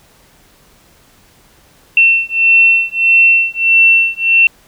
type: beating tone pair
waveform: sine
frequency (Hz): 2699 / 2700.6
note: E7 / E7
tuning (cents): +40 / +41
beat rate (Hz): 1.6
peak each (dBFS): -10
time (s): 1.97-4.47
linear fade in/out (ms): 2
effects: pink hiss -48 dBFS RMS until 4.67 s